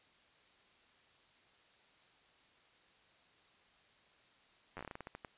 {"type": "slowing click train", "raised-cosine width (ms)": 0.5, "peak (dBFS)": -30, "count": 13, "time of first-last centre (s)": [4.77, 5.248], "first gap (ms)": 10, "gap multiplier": 1.23, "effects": ["white hiss -67 dBFS RMS until 5.37 s", "resampled to 8000 Hz"]}